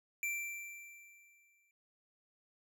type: tone with exponential decay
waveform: square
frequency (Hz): 2349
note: D7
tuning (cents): 0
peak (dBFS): -34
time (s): 0.23-1.71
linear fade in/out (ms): 1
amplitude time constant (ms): 320
effects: none